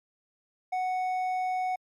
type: tone with hard clipping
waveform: sine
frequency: 740 Hz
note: F#5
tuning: in tune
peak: -28 dBFS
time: 0.72-1.76 s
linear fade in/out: 10 ms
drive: 5 dB
effects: MP3 64 kbps